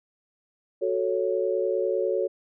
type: chord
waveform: sine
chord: F# minor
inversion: none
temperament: equal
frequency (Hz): 370 / 440 / 554.4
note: F#4 / A4 / C#5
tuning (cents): 0 / 0 / 0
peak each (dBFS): -27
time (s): 0.81-2.28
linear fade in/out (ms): 20
effects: none